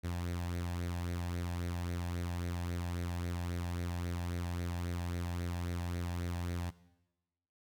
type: tone with flanger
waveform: sawtooth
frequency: 87.31 Hz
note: F2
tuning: in tune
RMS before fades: -37 dBFS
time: 0.03-6.71 s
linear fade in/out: 20 ms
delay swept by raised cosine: 0.48 to 1.2 ms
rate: 3.7 Hz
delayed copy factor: +0.5
effects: noise-tail reverb RT60 1.0 s tail -18 dB re dry